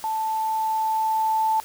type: tone with level ramp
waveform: sine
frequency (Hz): 880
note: A5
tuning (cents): 0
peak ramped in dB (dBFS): -23 to -18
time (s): 0.04-1.6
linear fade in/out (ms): 0
effects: white hiss -43 dBFS RMS until 1.64 s